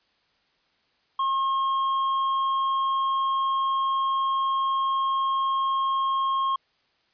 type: tone with tanh clipping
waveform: triangle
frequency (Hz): 1076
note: C6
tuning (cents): +48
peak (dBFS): -23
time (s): 1.19-6.56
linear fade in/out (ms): 5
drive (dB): 10
effects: white hiss -67 dBFS RMS until 7.13 s + resampled to 11025 Hz